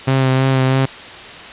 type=tone with vibrato; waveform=sawtooth; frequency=132.1 Hz; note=C3; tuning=17 cents sharp; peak=-8 dBFS; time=0.07-0.86 s; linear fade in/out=10 ms; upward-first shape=sine; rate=3.1 Hz; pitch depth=21 cents each way; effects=white hiss -33 dBFS RMS until 1.52 s + resampled to 8000 Hz